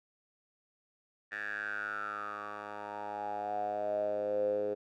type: tone with band-pass filter sweep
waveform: 10% pulse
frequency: 103.83 Hz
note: G#2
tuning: in tune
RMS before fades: -36 dBFS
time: 1.31-4.75 s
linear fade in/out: 20 ms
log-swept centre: 1800 to 460 Hz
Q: 9.4
effects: none